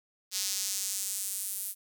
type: tone with high-pass filter sweep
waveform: square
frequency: 98 Hz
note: G2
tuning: in tune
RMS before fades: -34 dBFS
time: 0.31-1.75 s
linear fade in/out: 50 ms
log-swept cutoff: 5100 to 11000 Hz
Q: 1.5
effects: none